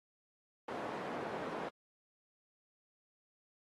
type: band-pass noise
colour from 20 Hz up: white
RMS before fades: -42 dBFS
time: 0.68-1.69 s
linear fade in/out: 5 ms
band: 230 to 800 Hz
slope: 12 dB/octave
effects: AAC 32 kbps

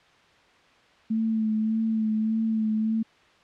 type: tone with vibrato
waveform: sine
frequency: 220 Hz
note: A3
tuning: in tune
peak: -22 dBFS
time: 1.1-3.03 s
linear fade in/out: 10 ms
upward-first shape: sine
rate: 1.7 Hz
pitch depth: 27 cents each way
effects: white hiss -57 dBFS RMS until 3.43 s + low-pass 3000 Hz 12 dB/octave

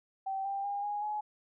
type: tone with pitch steps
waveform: sine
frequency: 774 / 790.7 / 807.8 / 825.3 / 843.1 Hz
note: G5 / G5 / G#5 / G#5 / G#5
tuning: -22 / +15 / -48 / -11 / +26 cents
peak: -32 dBFS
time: 0.26-1.21 s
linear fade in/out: 10 ms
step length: 190 ms
effects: none

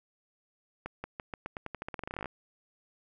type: accelerating click train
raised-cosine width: 0.5 ms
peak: -22 dBFS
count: 22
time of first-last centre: 0.86-2.258 s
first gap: 180 ms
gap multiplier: 0.88
effects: none

